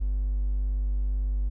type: tone with hard clipping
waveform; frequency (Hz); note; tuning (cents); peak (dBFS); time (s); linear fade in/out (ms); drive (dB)
triangle; 49; G1; 0; -24; 0-1.5; 20; 4
effects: none